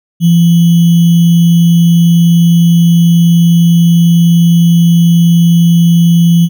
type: tone with sample-and-hold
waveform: sine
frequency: 169.5 Hz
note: E3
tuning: 49 cents sharp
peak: -3 dBFS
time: 0.2-6.49 s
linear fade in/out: 50 ms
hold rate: 3150 Hz
effects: none